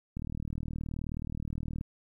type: click train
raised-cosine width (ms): 5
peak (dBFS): -24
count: 65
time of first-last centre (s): 0.17-1.811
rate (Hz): 39
effects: 11-bit

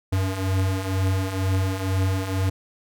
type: beating tone pair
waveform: square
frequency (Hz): 93.5 / 95.6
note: F#2 / G2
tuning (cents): +19 / -43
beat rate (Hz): 2.1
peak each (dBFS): -28 / -23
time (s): 0.12-2.5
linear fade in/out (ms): 10
effects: none

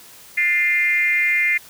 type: tone with frequency modulation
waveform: sine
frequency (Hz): 2093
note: C7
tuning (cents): 0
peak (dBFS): -15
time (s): 0.37-1.58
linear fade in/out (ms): 10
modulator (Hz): 324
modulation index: 0.72
effects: white hiss -44 dBFS RMS until 1.69 s

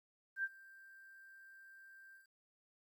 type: tone with ADSR envelope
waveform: sine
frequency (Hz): 1577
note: G6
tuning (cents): +10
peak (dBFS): -33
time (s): 0.36-2.28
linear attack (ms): 77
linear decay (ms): 42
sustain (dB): -23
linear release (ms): 140
effects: 12-bit

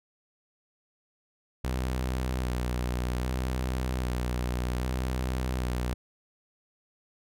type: tone with vibrato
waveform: sawtooth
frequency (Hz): 62.5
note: B1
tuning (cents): +21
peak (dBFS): -24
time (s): 1.64-5.94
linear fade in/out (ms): 5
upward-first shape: square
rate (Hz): 0.63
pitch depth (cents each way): 27
effects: none

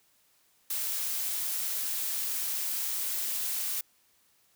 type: noise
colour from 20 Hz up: blue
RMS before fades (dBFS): -32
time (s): 0.7-3.81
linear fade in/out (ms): 5
effects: white hiss -67 dBFS RMS until 4.55 s

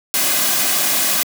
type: noise with comb filter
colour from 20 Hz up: white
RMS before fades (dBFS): -17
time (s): 0.14-1.23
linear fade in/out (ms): 0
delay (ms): 2.2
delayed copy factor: -0.5
effects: high-pass 200 Hz 12 dB/octave

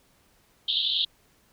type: band-pass noise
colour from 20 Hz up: white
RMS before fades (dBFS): -26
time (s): 0.68-1.05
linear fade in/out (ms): 5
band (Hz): 3100 to 4000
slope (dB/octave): 96
effects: pink hiss -63 dBFS RMS until 1.52 s

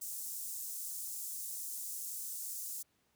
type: high-pass noise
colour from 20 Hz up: pink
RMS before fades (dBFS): -42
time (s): 0.01-2.83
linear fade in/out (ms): 10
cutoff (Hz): 7100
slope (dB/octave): 24
effects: pink hiss -75 dBFS RMS until 3.15 s + high-pass 80 Hz 12 dB/octave

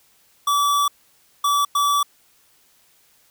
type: tone bursts at uneven times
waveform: square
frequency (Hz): 1152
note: D6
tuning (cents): -34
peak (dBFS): -17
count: 3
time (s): 0.47-0.88 / 1.44-1.65 / 1.75-2.03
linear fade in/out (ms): 5
effects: white hiss -58 dBFS RMS until 3.3 s

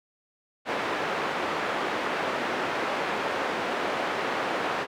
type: band-pass noise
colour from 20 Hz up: pink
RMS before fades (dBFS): -29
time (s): 0.65-4.87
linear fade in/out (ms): 50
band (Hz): 390 to 2100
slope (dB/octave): 12
effects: none

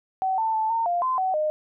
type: tone with pitch steps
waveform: sine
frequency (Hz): 759 / 890 / 877 / 912 / 699 / 1031 / 753 / 613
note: F#5 / A5 / A5 / A#5 / F5 / C6 / F#5 / D#5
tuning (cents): +44 / +20 / -6 / -38 / +1 / -26 / +30 / -26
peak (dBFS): -21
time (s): 0.22-1.5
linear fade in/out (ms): 0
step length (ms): 160
effects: none

